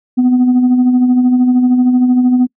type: tone with tremolo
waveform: sine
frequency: 250.1 Hz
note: B3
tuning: 22 cents sharp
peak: -3 dBFS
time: 0.17-2.47 s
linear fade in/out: 20 ms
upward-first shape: sine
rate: 13 Hz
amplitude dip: 50%
effects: noise-tail reverb RT60 0.1 s tail -26 dB re dry + tanh soft clip ceiling -5 dBFS